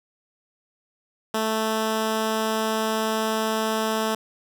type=tone; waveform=10% pulse; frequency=219.9 Hz; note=A3; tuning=1 cent flat; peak=-14 dBFS; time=1.34-4.15 s; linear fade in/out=5 ms; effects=none